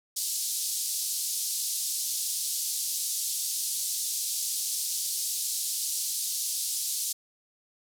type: band-pass noise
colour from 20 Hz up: white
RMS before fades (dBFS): -31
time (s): 0.16-7.13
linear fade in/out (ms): 10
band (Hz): 4200 to 12000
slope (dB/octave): 24
effects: none